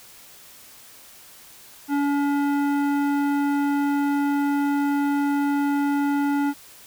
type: tone with low-pass filter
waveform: square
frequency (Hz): 284.7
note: C#4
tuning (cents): +46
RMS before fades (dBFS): -22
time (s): 1.88-6.54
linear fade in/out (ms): 50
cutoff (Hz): 1500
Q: 1
effects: white hiss -47 dBFS RMS until 6.86 s